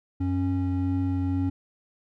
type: tone pair together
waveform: triangle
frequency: 92.2 / 274.6 Hz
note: F#2 / C#4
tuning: -6 / -16 cents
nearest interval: octave + perfect fifth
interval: 1890 cents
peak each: -24 dBFS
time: 0.2-1.5 s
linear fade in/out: 10 ms
effects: none